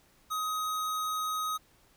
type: tone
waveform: square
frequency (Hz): 1259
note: D#6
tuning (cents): +20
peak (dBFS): -31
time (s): 0.3-1.58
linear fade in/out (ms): 20
effects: pink hiss -64 dBFS RMS until 1.96 s